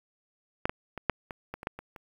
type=clicks; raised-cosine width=0.5 ms; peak=-11 / -15 / -22 / -8 / -22 / -21 / -26 / -15 / -25 / -29 dBFS; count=10; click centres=0.655 / 0.695 / 0.977 / 1.097 / 1.308 / 1.54 / 1.631 / 1.671 / 1.79 / 1.962 s; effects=8-bit